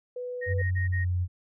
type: tone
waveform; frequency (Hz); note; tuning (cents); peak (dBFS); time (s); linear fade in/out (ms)
sine; 495.2; B4; +5; -32; 0.16-0.62; 5
type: tone bursts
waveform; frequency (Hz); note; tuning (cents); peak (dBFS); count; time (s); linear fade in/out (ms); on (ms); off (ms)
sine; 1864.7; A#6; 0; -32; 4; 0.41-1.05; 20; 130; 40
type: tone with pitch glide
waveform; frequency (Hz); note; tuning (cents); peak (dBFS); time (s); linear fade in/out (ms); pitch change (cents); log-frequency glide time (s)
sine; 92.4 to 89.77; F#2 to F2; -2 to +48; -24; 0.46-1.28; 50; -50; 0.58-1.16
effects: none